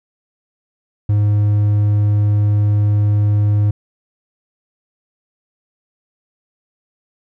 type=tone; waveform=triangle; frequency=103.83 Hz; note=G#2; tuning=in tune; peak=-9 dBFS; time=1.09-3.71 s; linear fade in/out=5 ms; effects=none